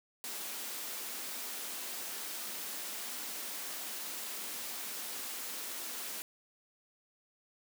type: high-pass noise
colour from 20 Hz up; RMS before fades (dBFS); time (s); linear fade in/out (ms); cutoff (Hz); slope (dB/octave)
white; -41; 0.24-6.22; 0; 190; 48
effects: none